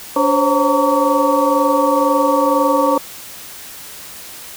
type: tone cluster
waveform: sine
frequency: 287.3 / 521 / 543 / 916 / 1136 Hz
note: D4 / C5 / C#5 / A#5 / C#6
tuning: -38 / -7 / -36 / -31 / +42 cents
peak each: -18 dBFS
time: 0.16-2.98 s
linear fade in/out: 5 ms
effects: white hiss -34 dBFS RMS until 4.56 s